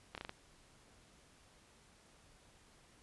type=slowing click train; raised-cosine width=0.3 ms; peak=-27 dBFS; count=5; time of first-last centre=0.15-0.294 s; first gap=28 ms; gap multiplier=1.17; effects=pink hiss -65 dBFS RMS until 3.02 s + resampled to 24000 Hz